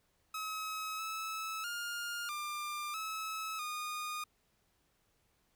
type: tone with pitch steps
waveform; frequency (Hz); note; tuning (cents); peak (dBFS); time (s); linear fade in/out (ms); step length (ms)
sawtooth; 1280 / 1302 / 1413 / 1194 / 1295 / 1226; D#6 / E6 / F6 / D6 / E6 / D#6; +49 / -22 / +20 / +28 / -31 / -26; -34; 0.34-4.24; 5; 650
effects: pink hiss -75 dBFS RMS until 5.55 s